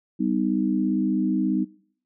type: chord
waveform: sine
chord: G augmented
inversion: none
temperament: equal with one note detuned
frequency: 196 / 253.3 / 311.1 Hz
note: G3 / B3 / D#4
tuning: 0 / +44 / 0 cents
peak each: -25 dBFS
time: 0.19-1.65 s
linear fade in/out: 20 ms
effects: noise-tail reverb RT60 0.6 s tail -22 dB re dry

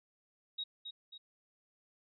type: tone with echo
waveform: sine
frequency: 3790 Hz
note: A#7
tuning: 28 cents sharp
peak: -36 dBFS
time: 0.58-0.64 s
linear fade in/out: 10 ms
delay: 270 ms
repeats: 2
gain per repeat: -6 dB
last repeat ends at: 1.18 s
effects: none

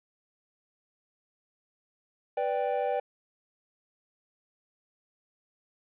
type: chord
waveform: triangle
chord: G major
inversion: first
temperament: equal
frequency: 493.9 / 587.3 / 784 Hz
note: B4 / D5 / G5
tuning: 0 / 0 / 0 cents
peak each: -29 dBFS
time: 2.37-3 s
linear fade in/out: 5 ms
effects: resampled to 8000 Hz + 10-bit

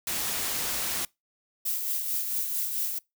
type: noise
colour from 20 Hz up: white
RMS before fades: -30 dBFS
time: 0.07-1.05 s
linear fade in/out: 2 ms
type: noise with tremolo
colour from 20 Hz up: violet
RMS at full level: -28 dBFS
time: 1.65-2.99 s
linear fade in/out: 10 ms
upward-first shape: sine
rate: 4.5 Hz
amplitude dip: 40%
effects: noise-tail reverb RT60 0.2 s tail -24 dB re dry

